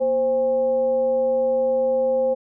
sine tone with frequency modulation, 524 Hz, C5, 2 cents sharp, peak -17 dBFS, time 0-2.35 s, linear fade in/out 20 ms, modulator 287 Hz, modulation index 0.33, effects none

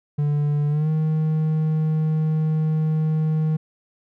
triangle tone with pitch glide, 146.83 to 156.46 Hz, D3 to D#3, 0 to +10 cents, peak -16 dBFS, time 0.18-3.57 s, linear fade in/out 10 ms, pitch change +110 cents, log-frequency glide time 0.69-0.89 s, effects none

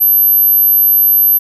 sine tone, 12400 Hz, G9, 20 cents flat, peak -6 dBFS, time 0-1.39 s, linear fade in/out 20 ms, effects none

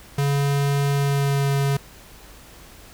square tone with pitch glide, 141.1 to 139.4 Hz, C#3 to C#3, +31 to +10 cents, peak -19 dBFS, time 0.18-1.77 s, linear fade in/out 5 ms, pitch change -21 cents, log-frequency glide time 0.91-1.51 s, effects added 50 Hz sine -50 dBFS peak until 2.93 s + pink hiss -46 dBFS RMS until 2.93 s

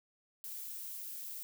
violet noise, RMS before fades -44 dBFS, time 0.44-1.43 s, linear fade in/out 0 ms, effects none

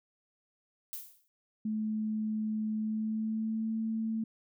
violet noise with exponential decay, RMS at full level -37 dBFS, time 0.93-1.28 s, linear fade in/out 0 ms, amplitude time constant 75 ms
sine tone with pitch glide, 216.2 to 222.4 Hz, A3 to A3, -30 to +19 cents, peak -30 dBFS, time 1.65-4.24 s, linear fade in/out 5 ms, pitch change +49 cents, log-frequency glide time 2.75-3.76 s
effects none

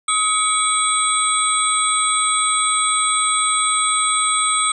sine tone cluster, 1272 / 2254 / 3384 / 3930 / 8210 Hz, D#6 / C#7 / G#7 / B7 / C9, +38 / +28 / +32 / -9 / -34 cents, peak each -19 / -25 / -26 / -28 / -19 dBFS, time 0.08-4.72 s, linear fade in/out 5 ms, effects none

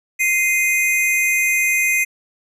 square tone pair together, 2087 / 2482 Hz, C7 / D#7, -5 / -5 cents, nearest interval minor third, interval 300 cents, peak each -18 / -19 dBFS, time 0.19-2.05 s, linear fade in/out 20 ms, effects resampled to 32000 Hz

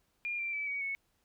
sine tone with pitch steps, 2410 / 2358 / 2306 / 2256 / 2207 Hz, D7 / D7 / D7 / C#7 / C#7, +44 / +6 / -32 / +30 / -8 cents, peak -33 dBFS, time 0.25-0.95 s, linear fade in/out 0 ms, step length 140 ms, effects pink hiss -75 dBFS RMS until 1.24 s

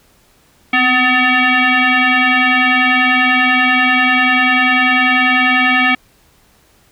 sine tone with frequency modulation, 246.9 Hz, B3, in tune, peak -9 dBFS, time 0.73-5.95 s, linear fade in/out 5 ms, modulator 504 Hz, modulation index 5.2, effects pink hiss -52 dBFS RMS until 6.91 s

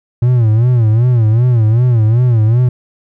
triangle tone with vibrato, 116.54 Hz, A#2, in tune, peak -5 dBFS, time 0.22-2.69 s, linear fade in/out 5 ms, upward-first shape sine, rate 2.6 Hz, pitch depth 140 cents each way, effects none

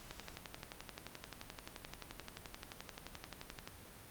click train, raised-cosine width 0.2 ms, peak -27 dBFS, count 42, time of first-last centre 0.11-3.675 s, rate 11.5 Hz, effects pink hiss -55 dBFS RMS until 4.1 s + Opus 48 kbps

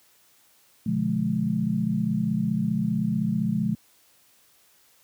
sine chord, B diminished seventh, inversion none, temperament just, 123.47 / 148.16 / 177.8 / 213.4 Hz, B2 / D3 / F3 / Ab3, 0 / +16 / +31 / +47 cents, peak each -31 / -31 / -27 / -25 dBFS, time 0.86-3.75 s, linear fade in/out 5 ms, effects white hiss -60 dBFS RMS until 5.03 s + high-pass 60 Hz 12 dB/octave

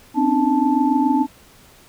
sine tone cluster, 255.6 / 276.2 / 303.1 / 876 Hz, C4 / C#4 / D#4 / A5, -40 / -6 / -45 / -8 cents, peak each -20 dBFS, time 0.14-1.27 s, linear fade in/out 50 ms, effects pink hiss -49 dBFS RMS until 1.88 s

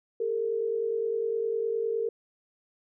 sine tone pair together, 406.7 / 456.5 Hz, G#4 / A#4, -36 / -36 cents, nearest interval major second, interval 200 cents, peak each -32 / -27 dBFS, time 0.2-2.09 s, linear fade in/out 5 ms, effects none

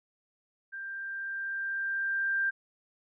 sine tone with level ramp, 1584 Hz, G6, 18 cents sharp, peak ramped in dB -37 to -25 dBFS, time 0.72-2.51 s, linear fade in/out 20 ms, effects none

